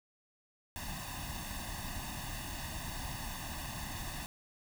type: noise with comb filter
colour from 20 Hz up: pink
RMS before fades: -41 dBFS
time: 0.76-4.26 s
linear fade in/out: 0 ms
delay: 1.1 ms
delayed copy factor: +0.9
effects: none